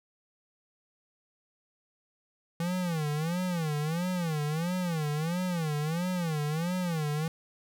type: tone with vibrato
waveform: square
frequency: 164.7 Hz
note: E3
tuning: 1 cent flat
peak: -29 dBFS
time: 2.6-7.28 s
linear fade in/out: 2 ms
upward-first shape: sine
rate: 1.5 Hz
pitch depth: 190 cents each way
effects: none